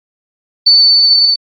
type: tone with level ramp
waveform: sine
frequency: 4508 Hz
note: C#8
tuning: 28 cents sharp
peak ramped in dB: -3 to -8 dBFS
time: 0.66-1.36 s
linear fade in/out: 10 ms
effects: AAC 32 kbps